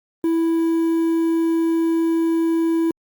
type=tone with quantisation; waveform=triangle; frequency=329.6 Hz; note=E4; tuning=in tune; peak=-14 dBFS; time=0.24-2.91 s; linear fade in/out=2 ms; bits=7; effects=Opus 32 kbps